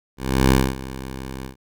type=tone with ADSR envelope; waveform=10% pulse; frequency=65.8 Hz; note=C2; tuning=10 cents sharp; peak=-4 dBFS; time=0.17-1.56 s; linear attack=340 ms; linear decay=240 ms; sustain=-18 dB; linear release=110 ms; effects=none